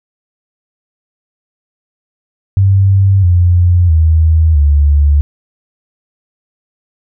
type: tone with pitch steps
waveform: sine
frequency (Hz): 97.3 / 88.2 / 79.95 / 72.47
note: G2 / F2 / D#2 / D2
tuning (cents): -12 / +18 / +48 / -22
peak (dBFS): -5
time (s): 2.57-5.21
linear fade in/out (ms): 0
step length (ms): 660
effects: none